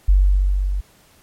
sine tone with level ramp, 47.69 Hz, G1, 47 cents flat, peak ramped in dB -8 to -19 dBFS, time 0.08-0.81 s, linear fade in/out 10 ms, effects pink hiss -53 dBFS RMS until 1.22 s + MP3 64 kbps

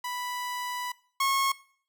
sawtooth tone pair in turn, 987.8 / 1090.5 Hz, B5 / C#6, 0 / -29 cents, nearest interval major second, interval 171 cents, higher second, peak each -28 / -20 dBFS, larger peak second, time 0.04-0.92 / 1.2-1.52 s, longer first, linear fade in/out 5 ms, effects noise-tail reverb RT60 0.5 s tail -20 dB re dry

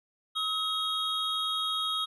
triangle tone cluster, 1277 / 3282 / 3752 Hz, D#6 / G#7 / A#7, +45 / -21 / +11 cents, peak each -31 dBFS, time 0.35-2.06 s, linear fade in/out 20 ms, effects resampled to 32000 Hz

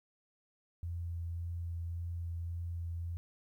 sine tone with vibrato, 85.1 Hz, F2, 44 cents flat, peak -36 dBFS, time 0.83-3.17 s, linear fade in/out 0 ms, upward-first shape sine, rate 1.8 Hz, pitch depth 12 cents each way, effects 12-bit

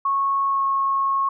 sine tone with pitch glide, 1100 to 1092.4 Hz, C#6 to C#6, -14 to -26 cents, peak -18 dBFS, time 0.05-1.29 s, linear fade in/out 5 ms, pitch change -12 cents, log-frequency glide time 0.46-0.64 s, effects none

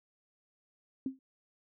sine tone with exponential decay, 264.7 Hz, C4, 20 cents sharp, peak -28 dBFS, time 1.06-1.19 s, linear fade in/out 2 ms, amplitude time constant 28 ms, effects none

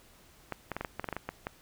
clicks, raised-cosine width 0.5 ms, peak -19 dBFS, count 12, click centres 0.523 / 0.717 / 0.766 / 0.81 / 0.848 / 0.996 / 1.043 / 1.088 / 1.127 / 1.166 / 1.29 / 1.469 s, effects pink hiss -59 dBFS RMS until 1.61 s

